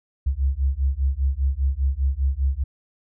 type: beating tone pair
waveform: sine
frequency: 65.41 / 70.41 Hz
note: C2 / C#2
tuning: 0 / +28 cents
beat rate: 5 Hz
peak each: -22 dBFS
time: 0.26-2.64 s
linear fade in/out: 10 ms
effects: none